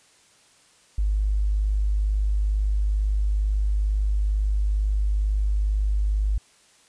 triangle tone with tanh clipping, 51.1 Hz, G#1, 27 cents flat, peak -19 dBFS, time 0.98-6.38 s, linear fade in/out 5 ms, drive 3 dB, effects white hiss -57 dBFS RMS until 6.88 s + resampled to 22050 Hz

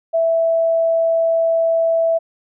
sine tone, 659.3 Hz, E5, in tune, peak -13 dBFS, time 0.13-2.19 s, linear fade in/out 20 ms, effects none

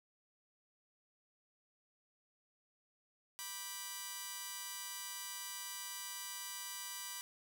5% pulse chord, G major, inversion first, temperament just, 980 / 1176 / 1568 Hz, B5 / D6 / G6, -14 / +2 / 0 cents, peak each -34 / -39 / -40 dBFS, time 3.39-7.21 s, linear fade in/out 0 ms, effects none

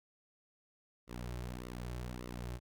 sawtooth tone with flanger, 61 Hz, B1, 21 cents flat, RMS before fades -43 dBFS, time 1.07-2.6 s, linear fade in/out 50 ms, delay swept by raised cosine 1.2 to 4.2 ms, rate 1.7 Hz, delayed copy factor -0.8, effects none

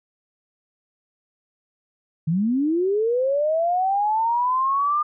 sine linear sweep, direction up, 150.2 to 1212 Hz, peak -18 dBFS, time 2.27-5.03 s, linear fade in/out 10 ms, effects none

